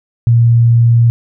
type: tone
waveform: sine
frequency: 117.3 Hz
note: A#2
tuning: 11 cents sharp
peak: -5 dBFS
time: 0.27-1.1 s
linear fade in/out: 0 ms
effects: none